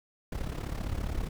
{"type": "noise with amplitude modulation", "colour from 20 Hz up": "brown", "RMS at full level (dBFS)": -30, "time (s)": [0.32, 1.29], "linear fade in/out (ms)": 5, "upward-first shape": "sine", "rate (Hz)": 35.1, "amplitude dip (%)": 75, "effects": []}